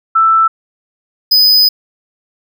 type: tone pair in turn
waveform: sine / square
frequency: 1325 / 5003 Hz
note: E6 / D#8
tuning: +9 / +9 cents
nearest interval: octave + major seventh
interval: 2300 cents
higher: second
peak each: -6 dBFS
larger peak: neither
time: 0.15-0.48 / 1.31-1.69 s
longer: second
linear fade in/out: 10 ms
effects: none